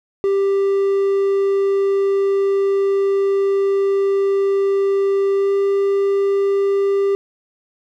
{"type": "tone with pitch glide", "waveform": "triangle", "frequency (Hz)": [394, 396.3], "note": ["G4", "G4"], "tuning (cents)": [9, 19], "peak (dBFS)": -12, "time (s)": [0.24, 7.15], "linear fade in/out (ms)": 0, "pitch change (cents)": 10, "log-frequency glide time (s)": [5.35, 5.52], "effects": []}